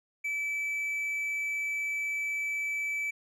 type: tone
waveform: triangle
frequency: 2308 Hz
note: D7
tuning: 31 cents flat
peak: -28 dBFS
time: 0.24-3.11 s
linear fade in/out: 10 ms
effects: none